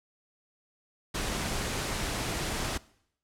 pink noise, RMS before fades -32 dBFS, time 1.14-2.78 s, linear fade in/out 10 ms, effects noise-tail reverb RT60 0.7 s tail -21 dB re dry + low-pass 10000 Hz 12 dB/octave

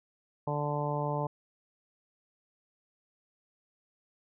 harmonic tone, 146.83 Hz, D3, in tune, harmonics 1 / 2 / 3 / 4 / 5 / 6 / 7, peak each -33 / -41 / -38 / -36 / -41 / -36 / -40 dBFS, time 0.47-1.27 s, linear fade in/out 5 ms, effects none

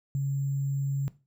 sine tone with sample-and-hold, 138.59 Hz, C#3, in tune, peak -25 dBFS, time 0.15-1.08 s, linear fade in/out 0 ms, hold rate 7350 Hz, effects noise-tail reverb RT60 0.3 s tail -17 dB re dry

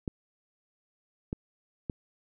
clicks, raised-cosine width 3 ms, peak -19 dBFS, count 3, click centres 0.078 / 1.329 / 1.898 s, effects none

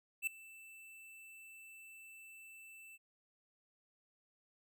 square tone with ADSR envelope, 2654 Hz, E7, 11 cents sharp, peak -32 dBFS, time 0.22-2.98 s, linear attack 51 ms, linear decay 3 ms, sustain -22 dB, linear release 32 ms, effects none

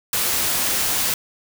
white noise, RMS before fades -21 dBFS, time 0.13-1.14 s, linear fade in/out 2 ms, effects none

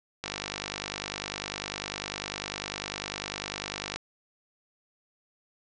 click train, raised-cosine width 0.2 ms, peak -14 dBFS, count 187, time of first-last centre 0.24-3.96 s, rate 50 Hz, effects resampled to 22050 Hz

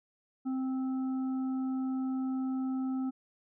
harmonic tone, 261.6 Hz, C4, in tune, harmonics 1 / 3 / 5, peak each -30 / -47 / -51 dBFS, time 0.45-3.11 s, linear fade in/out 20 ms, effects none

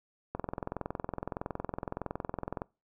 click train, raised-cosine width 1 ms, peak -20 dBFS, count 50, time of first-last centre 0.35-2.619 s, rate 21.6 Hz, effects noise-tail reverb RT60 0.3 s tail -25 dB re dry

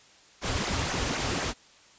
pink noise with flanger, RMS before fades -29 dBFS, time 0.41-1.54 s, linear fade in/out 50 ms, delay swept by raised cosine 0.22 to 6.12 ms, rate 4 Hz, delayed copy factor -0.75, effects white hiss -56 dBFS RMS until 1.98 s + resampled to 16000 Hz

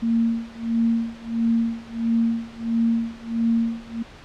sine tone with tremolo, 229.7 Hz, A#3, 25 cents flat, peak -16 dBFS, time 0.02-4.03 s, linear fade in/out 10 ms, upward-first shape sine, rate 1.5 Hz, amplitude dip 95%, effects pink hiss -44 dBFS RMS until 4.24 s + low-pass 4000 Hz 12 dB/octave

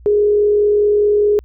sine tone with frequency modulation, 415.3 Hz, G#4, in tune, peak -10 dBFS, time 0.06-1.39 s, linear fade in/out 0 ms, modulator 44.8 Hz, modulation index 0.23, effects added 60 Hz sine -38 dBFS peak until 1.44 s

